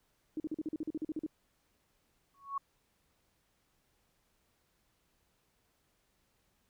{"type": "tone bursts", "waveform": "sine", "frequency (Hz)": 311.1, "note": "D#4", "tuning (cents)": 0, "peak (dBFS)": -33, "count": 13, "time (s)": [0.37, 1.264], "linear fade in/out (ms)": 2, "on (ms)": 30, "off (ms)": 42}
{"type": "tone with exponential growth", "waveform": "sine", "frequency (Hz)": 1108.7, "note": "C#6", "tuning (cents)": 0, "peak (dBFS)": -30, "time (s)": [2.34, 2.58], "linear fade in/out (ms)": 5, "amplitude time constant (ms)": 51}
{"effects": ["pink hiss -75 dBFS RMS until 6.69 s"]}